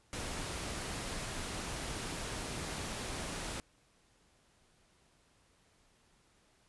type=noise; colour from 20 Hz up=pink; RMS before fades=-40 dBFS; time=0.13-3.6 s; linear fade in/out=0 ms; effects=pink hiss -69 dBFS RMS until 6.68 s + resampled to 24000 Hz